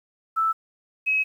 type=tone pair in turn; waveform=sine; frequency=1318.5 / 2556 Hz; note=E6 / D#7; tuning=0 / +46 cents; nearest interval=major seventh; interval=1146 cents; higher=second; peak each=-19 dBFS; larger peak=neither; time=0.36-0.53 / 1.06-1.24 s; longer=second; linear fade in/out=20 ms; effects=9-bit